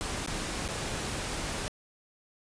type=noise with dropouts; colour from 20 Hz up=pink; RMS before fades=-34 dBFS; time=0.01-1.68 s; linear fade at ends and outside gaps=0 ms; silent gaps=0.262-0.274 / 0.679-0.687 s; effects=resampled to 22050 Hz